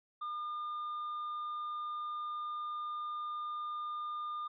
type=tone; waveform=triangle; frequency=1209 Hz; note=D6; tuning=50 cents sharp; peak=-35 dBFS; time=0.21-4.48 s; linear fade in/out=10 ms; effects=resampled to 11025 Hz